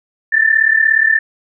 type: tone pair together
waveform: sine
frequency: 1757 / 1793.9 Hz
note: A6 / A6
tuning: -3 / +33 cents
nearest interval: unison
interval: 36 cents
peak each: -12 dBFS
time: 0.32-1.19 s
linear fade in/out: 10 ms
effects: none